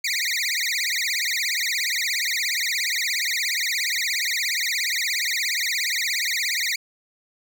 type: tone with vibrato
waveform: 20% pulse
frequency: 2118 Hz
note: C7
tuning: 21 cents sharp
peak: -17 dBFS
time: 0.04-6.76 s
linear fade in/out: 5 ms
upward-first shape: triangle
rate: 17 Hz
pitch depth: 280 cents each way
effects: none